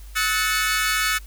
sawtooth chord, F# minor seventh, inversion third, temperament equal with one note detuned, 1287.7 / 1480 / 1760 / 2217 Hz, E6 / F#6 / A6 / C#7, -41 / 0 / 0 / 0 cents, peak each -22 dBFS, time 0.15-1.19 s, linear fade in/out 20 ms, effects added 50 Hz sine -37 dBFS peak until 1.26 s + white hiss -51 dBFS RMS until 1.26 s

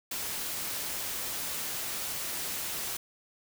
white noise, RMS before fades -35 dBFS, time 0.11-2.97 s, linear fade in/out 5 ms, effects none

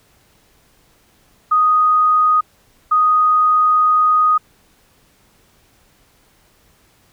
sine tone bursts at uneven times, 1244.5 Hz, D#6, in tune, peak -10 dBFS, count 2, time 1.51-2.41 / 2.91-4.38 s, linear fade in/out 10 ms, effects pink hiss -55 dBFS RMS until 7.12 s

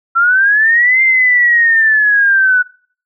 sine linear two-way sweep, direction up then down, 1344 to 2099 to 1472 Hz, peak -7 dBFS, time 0.15-2.63 s, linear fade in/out 20 ms, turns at 1.02 s, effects noise-tail reverb RT60 0.5 s tail -24 dB re dry

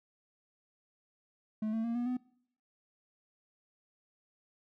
triangle tone with pitch steps, 216.1 / 224.2 / 232.7 / 241.4 / 250.5 Hz, A3 / A3 / A#3 / B3 / B3, -31 / +33 / -3 / -39 / +25 cents, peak -29 dBFS, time 1.62-2.17 s, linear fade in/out 5 ms, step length 110 ms, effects noise-tail reverb RT60 0.6 s tail -21 dB re dry

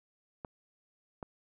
clicks, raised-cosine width 1 ms, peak -26 dBFS, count 2, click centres 0.448 / 1.228 s, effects none

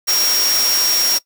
sine tone in noise, 5588 Hz, F8, in tune, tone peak -15 dBFS, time 0.07-1.19 s, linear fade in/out 20 ms, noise white, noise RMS -20 dBFS, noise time 0.07-1.19 s, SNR +2 dB, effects noise-tail reverb RT60 0.1 s tail -20 dB re dry + high-pass 300 Hz 12 dB/octave

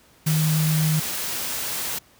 sine tone in noise, 156.2 Hz, D#3, 7 cents sharp, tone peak -18 dBFS, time 0.26-1 s, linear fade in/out 10 ms, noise white, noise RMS -28 dBFS, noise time 0.26-1.99 s, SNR +7 dB, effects pink hiss -55 dBFS RMS until 2.19 s + high-pass 60 Hz 12 dB/octave

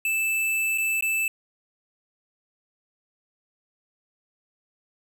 square tone with dropouts, 2637 Hz, E7, in tune, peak -23 dBFS, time 0.05-1.28 s, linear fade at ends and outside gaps 2 ms, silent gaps 0.777-0.782 / 1.009-1.024 s, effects none

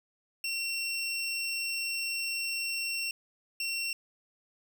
25% pulse tone bursts at uneven times, 2724 Hz, F7, 44 cents flat, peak -27 dBFS, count 2, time 0.44-3.11 / 3.6-3.93 s, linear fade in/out 2 ms, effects none

